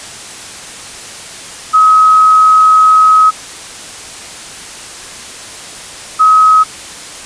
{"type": "tone pair in turn", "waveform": "sine", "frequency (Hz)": [1273, 1273], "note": ["D#6", "D#6"], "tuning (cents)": [39, 39], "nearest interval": "unison", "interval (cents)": 0, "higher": "neither", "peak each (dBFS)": -3, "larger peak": "neither", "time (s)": [[1.73, 3.31], [6.19, 6.64]], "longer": "first", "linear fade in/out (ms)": 20, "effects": ["white hiss -28 dBFS RMS until 7.25 s", "resampled to 22050 Hz"]}